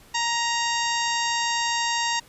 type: harmonic tone with a mistuned harmonic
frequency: 932.3 Hz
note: A#5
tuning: in tune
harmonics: 1 / 2 / 3 / 4 / 5 / 6 / 7 / 8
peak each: -26 / -29 / -31 / -32 / -33 / -34 / -34 / -35 dBFS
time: 0.14-2.2 s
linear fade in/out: 10 ms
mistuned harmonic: 2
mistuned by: +16 cents
effects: pink hiss -52 dBFS RMS until 2.28 s + resampled to 32000 Hz